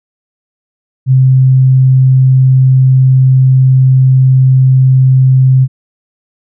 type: tone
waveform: sine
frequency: 130.81 Hz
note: C3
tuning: in tune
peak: -3 dBFS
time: 1.06-5.68 s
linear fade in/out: 50 ms
effects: none